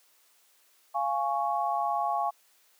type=chord; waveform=sine; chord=Db major; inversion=first; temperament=equal with one note detuned; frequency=693.6 / 830.6 / 1108.7 Hz; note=F5 / Ab5 / Db6; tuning=-12 / 0 / 0 cents; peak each=-30 / -29 / -31 dBFS; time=0.94-2.31 s; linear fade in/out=20 ms; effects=white hiss -64 dBFS RMS until 2.79 s + high-pass 400 Hz 12 dB/octave